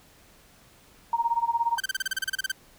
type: tone with tremolo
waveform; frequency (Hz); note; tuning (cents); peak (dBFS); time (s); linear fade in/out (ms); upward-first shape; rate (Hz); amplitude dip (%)
sine; 932.3; A#5; 0; -19; 1.13-1.78; 2; sine; 17; 90
type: tone bursts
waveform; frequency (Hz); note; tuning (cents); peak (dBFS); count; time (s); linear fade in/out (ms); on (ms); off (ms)
sawtooth; 1552; G6; -18; -21; 14; 1.78-2.518; 5; 23; 32
effects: pink hiss -56 dBFS RMS until 2.78 s